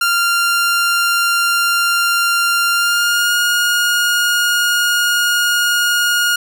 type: tone with pitch glide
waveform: sawtooth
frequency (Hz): 1391 to 1430.9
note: F6 to F6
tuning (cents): -7 to +42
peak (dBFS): -9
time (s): 0.01-6.36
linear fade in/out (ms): 5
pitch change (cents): +49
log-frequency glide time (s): 2.73-3.35
effects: none

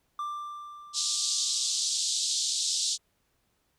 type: tone with exponential decay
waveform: triangle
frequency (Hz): 1182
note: D6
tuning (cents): +11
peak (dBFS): -28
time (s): 0.19-1.99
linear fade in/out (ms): 2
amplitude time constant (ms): 390
type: band-pass noise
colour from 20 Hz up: pink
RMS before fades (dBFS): -29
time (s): 0.93-2.98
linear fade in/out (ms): 50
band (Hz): 3600 to 8300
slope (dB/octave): 48
effects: pink hiss -73 dBFS RMS until 3.78 s

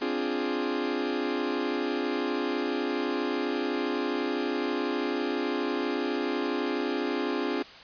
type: chord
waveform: 40% pulse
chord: D half-diminished seventh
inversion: third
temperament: equal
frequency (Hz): 261.6 / 293.7 / 349.2 / 415.3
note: C4 / D4 / F4 / Ab4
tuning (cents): 0 / 0 / 0 / 0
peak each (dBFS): -32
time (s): 0.01-7.63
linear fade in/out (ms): 10
effects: white hiss -47 dBFS RMS until 7.83 s + resampled to 11025 Hz

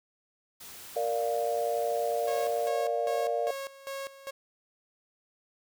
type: noise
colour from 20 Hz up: white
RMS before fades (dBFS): -46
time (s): 0.6-2.69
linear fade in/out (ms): 10
type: chord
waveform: sine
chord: Bb major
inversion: none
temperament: equal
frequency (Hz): 466.2 / 587.3 / 698.5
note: Bb4 / D5 / F5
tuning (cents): 0 / 0 / 0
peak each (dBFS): -31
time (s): 0.96-3.51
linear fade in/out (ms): 5
type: tone with tremolo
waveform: sawtooth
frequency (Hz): 547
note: C#5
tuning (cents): -23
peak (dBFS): -31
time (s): 2.27-4.31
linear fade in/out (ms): 10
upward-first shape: square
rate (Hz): 2.5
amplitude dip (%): 80
effects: none

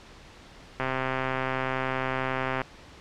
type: click train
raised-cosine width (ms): 0.5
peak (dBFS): -13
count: 239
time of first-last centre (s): 0.8-2.617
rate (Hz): 131
effects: pink hiss -49 dBFS RMS until 3 s + low-pass 5000 Hz 12 dB/octave

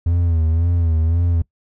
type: tone with vibrato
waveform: triangle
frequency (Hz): 83.2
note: E2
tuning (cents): +17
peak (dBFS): -12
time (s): 0.06-1.42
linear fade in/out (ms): 5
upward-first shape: sine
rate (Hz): 1.9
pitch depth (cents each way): 74
effects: noise-tail reverb RT60 0.1 s tail -22 dB re dry

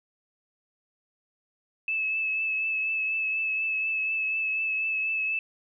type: tone with vibrato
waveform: sine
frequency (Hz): 2608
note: E7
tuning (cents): -19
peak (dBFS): -25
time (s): 1.88-5.39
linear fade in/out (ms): 2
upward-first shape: triangle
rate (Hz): 4.1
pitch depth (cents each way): 24
effects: none

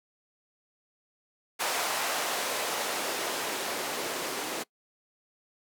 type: noise with band-pass filter sweep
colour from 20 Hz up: blue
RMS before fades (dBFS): -32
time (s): 1.59-4.64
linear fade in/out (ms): 20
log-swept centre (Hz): 640 to 340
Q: 1.1
effects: noise-tail reverb RT60 0.1 s tail -23 dB re dry

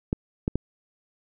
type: clicks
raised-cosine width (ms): 3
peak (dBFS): -11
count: 3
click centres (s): 0.129 / 0.479 / 0.556
effects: none

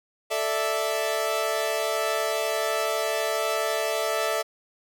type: chord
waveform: sawtooth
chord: A suspended fourth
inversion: none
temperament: equal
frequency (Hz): 440 / 587.3 / 659.3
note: A4 / D5 / E5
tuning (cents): 0 / 0 / 0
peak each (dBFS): -26 / -26 / -23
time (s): 0.3-4.43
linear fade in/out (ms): 20
effects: none

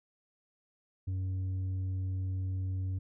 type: tone with tanh clipping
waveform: sine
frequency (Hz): 93.9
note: F#2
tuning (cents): +26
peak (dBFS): -32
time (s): 1.07-2.99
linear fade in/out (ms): 10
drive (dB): 4
effects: none

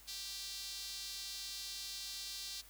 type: tone with high-pass filter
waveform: sawtooth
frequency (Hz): 392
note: G4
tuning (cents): 0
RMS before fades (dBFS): -45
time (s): 0.07-2.62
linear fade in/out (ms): 20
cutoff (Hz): 4300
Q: 2.6
effects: added 50 Hz sine -63 dBFS peak until 2.69 s + white hiss -60 dBFS RMS until 2.69 s

